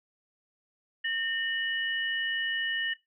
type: tone pair together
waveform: sine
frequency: 1826.1 / 2940 Hz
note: A#6 / F#7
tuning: -36 / -12 cents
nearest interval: minor sixth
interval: 824 cents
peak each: -29 / -33 dBFS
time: 1.04-2.94 s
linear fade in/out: 10 ms
effects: noise-tail reverb RT60 0.2 s tail -19 dB re dry